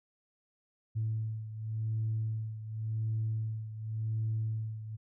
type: beating tone pair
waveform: sine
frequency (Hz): 110 / 110.9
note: A2 / A2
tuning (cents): 0 / +14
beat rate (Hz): 0.9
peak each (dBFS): -32 / -37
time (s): 0.95-4.97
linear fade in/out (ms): 20
effects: tanh soft clip ceiling -25 dBFS